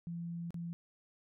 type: tone with dropouts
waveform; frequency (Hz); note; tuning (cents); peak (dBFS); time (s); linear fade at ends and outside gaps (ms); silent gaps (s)
sine; 170; F3; -46; -38; 0.07-0.73; 0; 0.506-0.543
effects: none